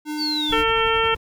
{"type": "tone", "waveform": "square", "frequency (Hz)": 302.1, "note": "D4", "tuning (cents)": 49, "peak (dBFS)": -26, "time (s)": [0.05, 0.65], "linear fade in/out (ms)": 50}
{"type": "linear sweep", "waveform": "sine", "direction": "down", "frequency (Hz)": [4699, 3200], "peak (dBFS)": -22, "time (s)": [0.17, 0.57], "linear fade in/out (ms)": 50}
{"type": "noise with tremolo", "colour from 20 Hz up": "brown", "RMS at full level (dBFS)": -32, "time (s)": [0.49, 1.17], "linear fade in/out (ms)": 5, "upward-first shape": "triangle", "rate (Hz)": 11, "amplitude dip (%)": 75}
{"type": "harmonic tone", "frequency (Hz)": 450.6, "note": "A4", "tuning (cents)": 41, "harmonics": [1, 2, 3, 4, 5, 6, 7], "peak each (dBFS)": [-22, -25, -22, -28, -29, -26, -26], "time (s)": [0.52, 1.15], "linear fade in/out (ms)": 10}
{"effects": []}